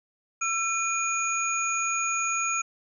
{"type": "tone cluster", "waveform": "sine", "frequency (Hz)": [1338, 2449, 6700], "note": ["E6", "D#7", "G#8"], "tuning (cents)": [25, -28, 14], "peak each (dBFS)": -29, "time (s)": [0.41, 2.62], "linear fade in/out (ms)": 10, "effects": []}